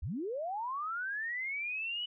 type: linear sweep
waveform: sine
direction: up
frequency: 51.5 to 2980 Hz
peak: -34 dBFS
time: 0.02-2.06 s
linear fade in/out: 10 ms
effects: none